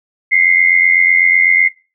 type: tone pair together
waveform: sine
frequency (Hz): 2053 / 2141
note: C7 / C7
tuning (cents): -33 / +39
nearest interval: minor second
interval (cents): 72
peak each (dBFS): -10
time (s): 0.31-1.69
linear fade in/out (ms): 20
effects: noise-tail reverb RT60 0.3 s tail -20 dB re dry